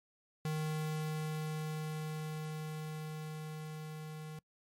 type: tone with level ramp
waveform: square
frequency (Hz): 155.1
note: D#3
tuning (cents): -5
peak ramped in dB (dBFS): -34 to -44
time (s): 0.45-4.39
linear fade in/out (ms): 2
effects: noise-tail reverb RT60 0.1 s tail -24 dB re dry + MP3 64 kbps